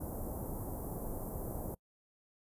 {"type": "band-stop noise", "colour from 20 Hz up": "pink", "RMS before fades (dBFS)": -40, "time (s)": [0, 1.75], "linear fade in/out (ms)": 10, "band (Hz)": [830, 12000], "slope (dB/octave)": 24, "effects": ["noise-tail reverb RT60 0.1 s tail -25 dB re dry", "resampled to 32000 Hz"]}